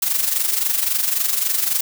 blue noise with amplitude modulation, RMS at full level -17 dBFS, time 0.02-1.81 s, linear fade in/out 5 ms, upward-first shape sine, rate 23.7 Hz, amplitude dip 65%, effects none

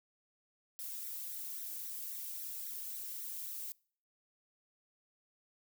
violet noise with flanger, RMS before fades -43 dBFS, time 0.79-3.72 s, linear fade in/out 0 ms, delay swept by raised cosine 0.5 to 1.9 ms, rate 3.7 Hz, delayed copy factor +0.75, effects noise-tail reverb RT60 0.5 s tail -25 dB re dry

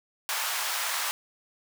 pink high-pass noise, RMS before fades -30 dBFS, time 0.29-1.11 s, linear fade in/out 0 ms, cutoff 830 Hz, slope 24 dB/octave, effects none

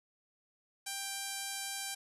5% pulse tone with low-pass filter, 788 Hz, G5, 9 cents sharp, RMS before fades -40 dBFS, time 0.86-1.95 s, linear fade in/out 10 ms, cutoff 12000 Hz, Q 1.8, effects none

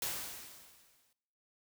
white noise with exponential decay, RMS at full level -35 dBFS, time 0.02-1.13 s, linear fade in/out 2 ms, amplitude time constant 240 ms, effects noise-tail reverb RT60 0.9 s tail -20 dB re dry

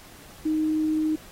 sine tone, 311.1 Hz, D#4, in tune, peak -21 dBFS, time 0.45-1.16 s, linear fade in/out 10 ms, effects pink hiss -48 dBFS RMS until 1.31 s + AAC 48 kbps

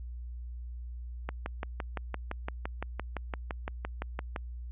click train, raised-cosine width 0.5 ms, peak -19 dBFS, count 19, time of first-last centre 1.29-4.362 s, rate 5.86 Hz, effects added 60 Hz sine -38 dBFS peak until 4.71 s + resampled to 8000 Hz

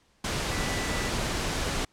sine tone in noise, 1975.5 Hz, B6, in tune, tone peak -37 dBFS, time 0.51-1.09 s, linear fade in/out 5 ms, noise pink, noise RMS -29 dBFS, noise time 0.24-1.85 s, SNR -11 dB, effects pink hiss -65 dBFS RMS until 1.92 s + low-pass 8000 Hz 12 dB/octave

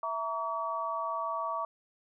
sine chord, A# diminished, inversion second, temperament equal with one note detuned, 659.3 / 932.3 / 1137.9 Hz, E5 / A#5 / C#6, 0 / 0 / +45 cents, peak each -37 / -37 / -33 dBFS, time 0.03-1.65 s, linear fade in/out 2 ms, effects none

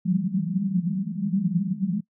white band-pass noise, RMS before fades -25 dBFS, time 0.05-2.01 s, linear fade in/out 10 ms, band 170 to 200 Hz, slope 96 dB/octave, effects noise-tail reverb RT60 0.1 s tail -22 dB re dry

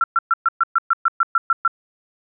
sine tone bursts, 1358 Hz, F6, 49 cents flat, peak -12 dBFS, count 12, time 0.01-1.678 s, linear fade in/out 2 ms, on 29 ms, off 120 ms, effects none

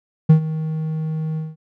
triangle tone with ADSR envelope, 157.6 Hz, D#3, 23 cents sharp, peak -3 dBFS, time 0.29-1.56 s, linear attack 11 ms, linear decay 98 ms, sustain -16 dB, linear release 190 ms, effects none

